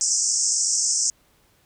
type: band-pass noise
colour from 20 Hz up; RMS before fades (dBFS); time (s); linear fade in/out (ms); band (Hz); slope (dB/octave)
pink; -22; 0.01-1.1; 0; 5300 to 8300; 96
effects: pink hiss -61 dBFS RMS until 1.65 s